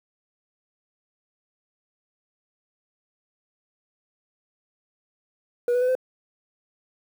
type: tone with pitch steps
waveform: sine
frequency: 483.6 / 493.5 / 503.6 / 513.8 Hz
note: B4 / B4 / B4 / C5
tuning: -36 / -1 / +34 / -32 cents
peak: -16 dBFS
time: 5.68-5.952 s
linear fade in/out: 2 ms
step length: 68 ms
effects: tanh soft clip ceiling -18 dBFS + 8-bit